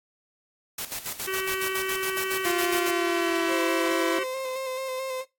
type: noise with tremolo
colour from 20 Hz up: white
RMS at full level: -32 dBFS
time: 0.78-2.91 s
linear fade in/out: 5 ms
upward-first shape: square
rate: 7.2 Hz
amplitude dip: 70%
type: harmonic tone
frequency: 380.7 Hz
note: F#4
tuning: 49 cents sharp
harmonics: 1 / 3 / 4 / 5 / 6 / 7 / 8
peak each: -30 / -35 / -36 / -37 / -38 / -38 / -39 dBFS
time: 1.27-4.24 s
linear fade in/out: 10 ms
type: tone with pitch glide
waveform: sawtooth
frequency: 349.2 to 333 Hz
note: F4 to E4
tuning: 0 to +18 cents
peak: -21 dBFS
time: 2.45-4.19 s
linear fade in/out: 5 ms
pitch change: -82 cents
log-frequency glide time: 2.77-3.51 s
type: tone with vibrato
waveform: 35% pulse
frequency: 523 Hz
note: C5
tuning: 1 cent flat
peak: -28 dBFS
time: 3.47-5.25 s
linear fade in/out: 50 ms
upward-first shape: square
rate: 4.6 Hz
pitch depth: 23 cents each way
effects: noise-tail reverb RT60 0.2 s tail -19 dB re dry + AAC 64 kbps